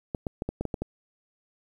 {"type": "clicks", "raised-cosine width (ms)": 2, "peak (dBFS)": -16, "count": 8, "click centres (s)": [0.148, 0.268, 0.421, 0.49, 0.61, 0.653, 0.742, 0.82], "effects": ["9-bit"]}